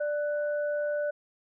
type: tone pair together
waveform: sine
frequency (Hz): 590 / 1487.7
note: D5 / F#6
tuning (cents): +8 / +9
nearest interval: octave + major third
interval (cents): 1601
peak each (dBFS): -27 / -38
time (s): 0-1.11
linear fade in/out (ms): 10
effects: none